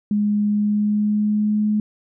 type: tone with pitch glide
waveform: sine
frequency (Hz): 207.7 to 211.6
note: G#3 to G#3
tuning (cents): 0 to +33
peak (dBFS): -16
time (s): 0.11-1.8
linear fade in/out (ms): 2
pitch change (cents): +33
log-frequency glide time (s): 0.47-1.68
effects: none